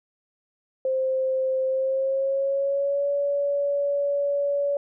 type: tone with pitch glide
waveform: sine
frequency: 524 to 568.1 Hz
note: C5 to C#5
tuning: +2 to +42 cents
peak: -21 dBFS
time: 0.85-4.77 s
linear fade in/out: 2 ms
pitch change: +140 cents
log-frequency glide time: 1.65-3.09 s
effects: none